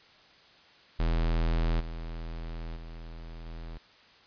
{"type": "tone with level steps", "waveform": "square", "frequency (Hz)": 41.2, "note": "E1", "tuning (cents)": 0, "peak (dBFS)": [-25, -36, -41, -39], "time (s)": [0.99, 3.78], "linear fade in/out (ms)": 10, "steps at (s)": [1.8, 2.76, 3.46], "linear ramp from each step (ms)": 5, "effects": ["white hiss -57 dBFS RMS until 4.26 s", "resampled to 11025 Hz"]}